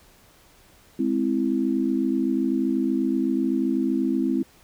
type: chord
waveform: sine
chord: Ab augmented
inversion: none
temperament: equal with one note detuned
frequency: 208.7 / 261.6 / 329.6 Hz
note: Ab3 / C4 / E4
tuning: +9 / 0 / 0 cents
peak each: -27 / -23 / -25 dBFS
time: 0.99-4.43 s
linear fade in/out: 5 ms
effects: pink hiss -55 dBFS RMS until 4.63 s